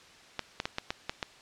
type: clicks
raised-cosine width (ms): 0.2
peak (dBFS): -13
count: 7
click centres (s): 0.393 / 0.601 / 0.655 / 0.784 / 0.905 / 1.095 / 1.228
effects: white hiss -54 dBFS RMS until 1.41 s + low-pass 5000 Hz 12 dB/octave